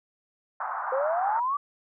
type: band-pass noise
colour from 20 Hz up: white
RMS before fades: -32 dBFS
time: 0.6-1.4 s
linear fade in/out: 5 ms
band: 710 to 1400 Hz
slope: 48 dB/octave
type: exponential sweep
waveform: sine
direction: up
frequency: 510 to 1177 Hz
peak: -24 dBFS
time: 0.92-1.57 s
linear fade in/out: 5 ms
effects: none